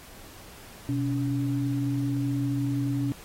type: tone pair together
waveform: sine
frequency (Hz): 125.84 / 282.5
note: B2 / C#4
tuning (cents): +33 / +33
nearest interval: octave + major second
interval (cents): 1400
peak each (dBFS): -27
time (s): 0.89-3.12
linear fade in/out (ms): 0
effects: pink hiss -48 dBFS RMS until 3.24 s + AAC 48 kbps